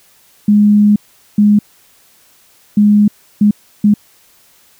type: tone bursts at uneven times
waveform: sine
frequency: 207.7 Hz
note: G#3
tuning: in tune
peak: -5 dBFS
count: 5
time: 0.48-0.96 / 1.38-1.59 / 2.77-3.08 / 3.41-3.51 / 3.84-3.94 s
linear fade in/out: 5 ms
effects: white hiss -49 dBFS RMS until 4.79 s